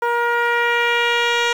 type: tone with low-pass filter sweep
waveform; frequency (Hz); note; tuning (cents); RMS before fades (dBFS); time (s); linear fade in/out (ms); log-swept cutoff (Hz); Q
10% pulse; 474.1; A#4; +29; -18; 0.02-1.53; 5; 1100 to 4900; 1.4
effects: 7-bit